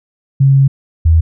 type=tone pair in turn; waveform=sine; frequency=136.4 / 81.1 Hz; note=C#3 / E2; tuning=-28 / -28 cents; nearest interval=major sixth; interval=900 cents; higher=first; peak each=-5 dBFS; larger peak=neither; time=0.4-0.68 / 1.05-1.21 s; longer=first; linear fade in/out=10 ms; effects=none